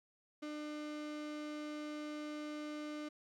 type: tone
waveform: 35% pulse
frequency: 300 Hz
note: D4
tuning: 37 cents sharp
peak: -40 dBFS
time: 0.42-3.09 s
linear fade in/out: 10 ms
effects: low-pass 6000 Hz 12 dB/octave + 13-bit